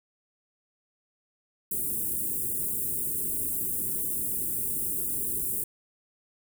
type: band-stop noise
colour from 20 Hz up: white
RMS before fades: -30 dBFS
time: 1.71-5.64 s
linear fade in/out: 5 ms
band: 430 to 8500 Hz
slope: 48 dB/octave
effects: none